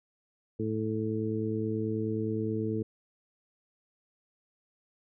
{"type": "harmonic tone", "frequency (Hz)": 109.4, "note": "A2", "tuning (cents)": -9, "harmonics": [1, 2, 3, 4], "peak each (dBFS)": [-34, -34, -34, -34], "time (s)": [0.59, 2.83], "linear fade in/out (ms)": 10, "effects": []}